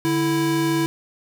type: tone pair together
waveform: square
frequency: 146.82 / 329.6 Hz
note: D3 / E4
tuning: 0 / 0 cents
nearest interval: octave + major second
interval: 1400 cents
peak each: -26 / -20 dBFS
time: 0.05-0.86 s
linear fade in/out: 0 ms
effects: none